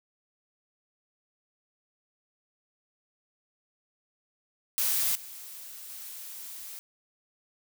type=noise with level steps; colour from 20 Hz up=blue; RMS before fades=-27 / -44 / -42 dBFS; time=4.78-6.79 s; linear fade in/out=0 ms; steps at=5.15 / 5.89 s; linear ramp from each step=5 ms; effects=none